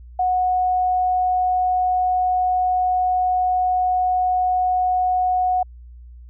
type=tone; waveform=sine; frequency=733 Hz; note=F#5; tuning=16 cents flat; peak=-16 dBFS; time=0.19-5.63 s; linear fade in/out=5 ms; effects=added 60 Hz sine -38 dBFS peak until 6.29 s